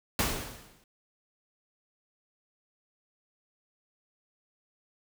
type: noise with exponential decay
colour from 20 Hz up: pink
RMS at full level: -25 dBFS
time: 0.19-0.84 s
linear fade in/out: 2 ms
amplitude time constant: 140 ms
effects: none